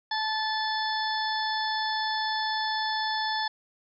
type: harmonic tone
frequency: 872 Hz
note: A5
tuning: 16 cents flat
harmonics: 1 / 2 / 4 / 5 / 6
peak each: -29 / -32 / -35 / -36 / -37 dBFS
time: 0.11-3.48 s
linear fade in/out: 5 ms
effects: none